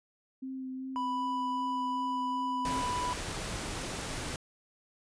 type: tone with vibrato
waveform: sine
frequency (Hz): 261.6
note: C4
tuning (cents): 0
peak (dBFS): -36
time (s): 0.42-2.82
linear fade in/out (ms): 10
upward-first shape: sine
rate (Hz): 2.6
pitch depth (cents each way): 15
type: tone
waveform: triangle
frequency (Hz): 989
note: B5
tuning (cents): +2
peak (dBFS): -29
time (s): 0.96-3.13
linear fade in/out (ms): 0
type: noise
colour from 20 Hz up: pink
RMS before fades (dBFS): -37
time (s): 2.65-4.36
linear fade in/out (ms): 2
effects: resampled to 22050 Hz